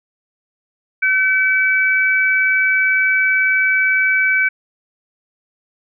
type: tone pair together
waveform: sine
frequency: 1528 / 2289 Hz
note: G6 / D7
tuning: -45 / -45 cents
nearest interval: perfect fifth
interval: 700 cents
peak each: -15 dBFS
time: 1.02-4.49 s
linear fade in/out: 10 ms
effects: none